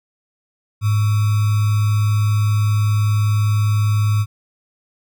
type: tone with sample-and-hold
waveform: sine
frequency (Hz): 105.1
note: G#2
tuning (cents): +21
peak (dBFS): -13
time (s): 0.81-4.26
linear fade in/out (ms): 50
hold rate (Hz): 1225
effects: none